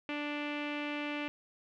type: tone with low-pass filter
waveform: sawtooth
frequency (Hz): 293.7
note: D4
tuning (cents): 0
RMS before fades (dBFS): -37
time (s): 0.09-1.28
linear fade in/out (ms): 0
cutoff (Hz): 2600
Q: 4.1
effects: none